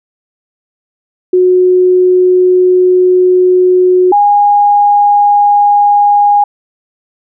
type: tone pair in turn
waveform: sine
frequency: 365.4 / 820.3 Hz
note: F#4 / G#5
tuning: -22 / -22 cents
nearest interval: octave + major second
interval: 1400 cents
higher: second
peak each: -4 dBFS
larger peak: neither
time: 1.33-4.12 / 4.12-6.44 s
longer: first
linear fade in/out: 5 ms
effects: none